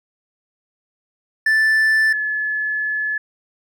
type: tone pair in turn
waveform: triangle / sine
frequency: 1760 / 1717.8 Hz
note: A6 / A6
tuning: 0 / -42 cents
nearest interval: unison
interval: 42 cents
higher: first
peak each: -11 / -19 dBFS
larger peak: first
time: 1.46-2.13 / 2.13-3.18 s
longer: second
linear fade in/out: 5 ms
effects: none